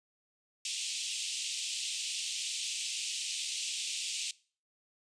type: band-pass noise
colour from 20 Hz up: pink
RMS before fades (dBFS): -37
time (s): 0.65-4.31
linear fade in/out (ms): 2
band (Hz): 2600 to 9100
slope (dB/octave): 48
effects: noise-tail reverb RT60 0.4 s tail -21 dB re dry + resampled to 22050 Hz